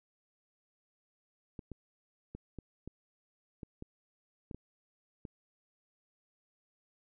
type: clicks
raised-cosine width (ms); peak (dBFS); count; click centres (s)
3; -30; 10; 1.592 / 1.717 / 2.35 / 2.587 / 2.876 / 3.632 / 3.824 / 4.512 / 4.546 / 5.252
effects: none